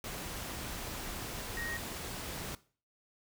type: tone in noise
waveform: sine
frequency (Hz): 1875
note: A#6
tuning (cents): +10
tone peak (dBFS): -38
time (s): 1.57-1.77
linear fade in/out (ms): 2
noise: pink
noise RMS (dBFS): -41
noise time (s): 0.04-2.55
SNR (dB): 0
effects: noise-tail reverb RT60 0.4 s tail -18 dB re dry